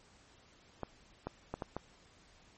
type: clicks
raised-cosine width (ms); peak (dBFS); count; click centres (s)
1; -23; 5; 0.833 / 1.27 / 1.54 / 1.622 / 1.766
effects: pink hiss -63 dBFS RMS until 2.57 s + MP3 32 kbps